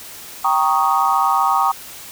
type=chord; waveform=sine; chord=Eb dominant seventh; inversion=first; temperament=equal; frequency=784 / 932.3 / 1108.7 / 1244.5 Hz; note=G5 / Bb5 / Db6 / Eb6; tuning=0 / 0 / 0 / 0 cents; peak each=-19 dBFS; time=0.44-1.72 s; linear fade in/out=10 ms; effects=white hiss -36 dBFS RMS until 2.11 s